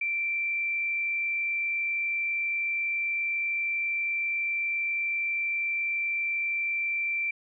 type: tone with frequency modulation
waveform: sine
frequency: 2349 Hz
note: D7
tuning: in tune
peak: -26 dBFS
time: 0.01-7.31 s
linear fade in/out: 5 ms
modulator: 52.3 Hz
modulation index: 0.46
effects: none